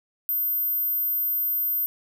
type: tone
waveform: sine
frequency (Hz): 13620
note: G#9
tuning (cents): +42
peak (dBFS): -22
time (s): 0.29-1.86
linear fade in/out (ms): 0
effects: 10-bit